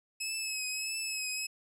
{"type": "tone with vibrato", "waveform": "15% pulse", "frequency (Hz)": 2577, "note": "E7", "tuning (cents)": -40, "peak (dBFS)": -26, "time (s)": [0.2, 1.47], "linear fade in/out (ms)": 10, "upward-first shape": "triangle", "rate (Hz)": 1.6, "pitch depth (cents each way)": 43, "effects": ["low-pass 12000 Hz 12 dB/octave"]}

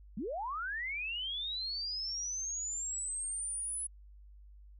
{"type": "linear sweep", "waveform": "sine", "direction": "up", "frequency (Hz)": [171.2, 10240], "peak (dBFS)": -35, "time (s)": [0.17, 3.87], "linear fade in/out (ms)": 5, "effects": ["added 50 Hz sine -52 dBFS peak until 4.79 s"]}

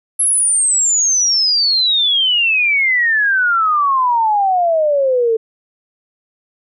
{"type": "exponential sweep", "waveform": "sine", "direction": "down", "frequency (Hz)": [11175, 440], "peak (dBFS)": -11, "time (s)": [0.19, 5.37], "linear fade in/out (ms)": 10, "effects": []}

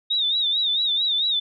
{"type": "tone with vibrato", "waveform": "sine", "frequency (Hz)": 3700, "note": "A#7", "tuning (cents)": -14, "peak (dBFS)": -19, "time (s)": [0.1, 1.4], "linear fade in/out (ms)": 10, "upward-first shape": "sine", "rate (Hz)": 4.5, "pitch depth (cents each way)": 98, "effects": []}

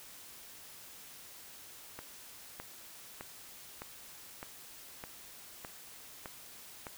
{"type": "click train", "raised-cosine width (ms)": 0.5, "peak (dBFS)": -27, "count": 9, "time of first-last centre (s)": [1.99, 6.868], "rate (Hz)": 1.64, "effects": ["white hiss -52 dBFS RMS until 6.97 s"]}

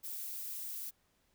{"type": "noise", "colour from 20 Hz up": "violet", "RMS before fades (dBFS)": -42, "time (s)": [0.03, 0.91], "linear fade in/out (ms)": 20, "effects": ["pink hiss -74 dBFS RMS until 1.34 s"]}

